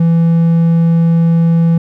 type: tone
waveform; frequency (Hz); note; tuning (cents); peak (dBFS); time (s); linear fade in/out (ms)
triangle; 166.6; E3; +19; -5; 0-1.78; 5
effects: none